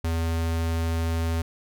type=tone; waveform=square; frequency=82.41 Hz; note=E2; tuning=in tune; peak=-24 dBFS; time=0.04-1.42 s; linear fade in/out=5 ms; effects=none